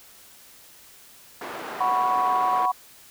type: band-pass noise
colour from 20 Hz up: white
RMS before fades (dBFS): -35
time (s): 1.41-2.66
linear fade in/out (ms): 5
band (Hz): 290 to 1200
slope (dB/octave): 12
type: chord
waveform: sine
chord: F# suspended fourth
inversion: none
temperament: just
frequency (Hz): 740 / 986.7 / 1110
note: F#5 / B5 / C#6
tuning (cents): 0 / -2 / +2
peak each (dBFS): -24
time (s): 1.8-2.72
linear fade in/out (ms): 10
effects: white hiss -50 dBFS RMS until 3.1 s